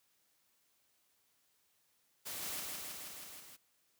white noise with echo, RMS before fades -43 dBFS, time 2.25-2.61 s, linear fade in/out 20 ms, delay 160 ms, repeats 6, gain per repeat -2 dB, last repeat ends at 3.57 s, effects white hiss -75 dBFS RMS until 3.99 s + high-pass 60 Hz 12 dB/octave

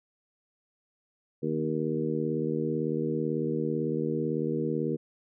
harmonic tone with a mistuned harmonic, 78 Hz, D#2, 5 cents sharp, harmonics 2 / 3 / 4 / 5 / 6, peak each -33 / -33 / -33 / -33 / -33 dBFS, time 1.42-4.97 s, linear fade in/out 20 ms, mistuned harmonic 2, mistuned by -30 cents, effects none

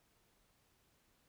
silence, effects pink hiss -74 dBFS RMS until 1.28 s

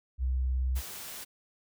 sine tone with vibrato, 64.1 Hz, C2, 35 cents flat, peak -26 dBFS, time 0.18-0.82 s, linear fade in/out 50 ms, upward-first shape sine, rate 19 Hz, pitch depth 29 cents each way
white noise, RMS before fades -42 dBFS, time 0.75-1.25 s, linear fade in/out 20 ms
effects none

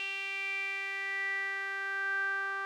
sawtooth tone with band-pass filter sweep, 392 Hz, G4, in tune, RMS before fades -35 dBFS, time 0-2.65 s, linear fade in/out 0 ms, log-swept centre 2700 to 1400 Hz, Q 9.1, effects none

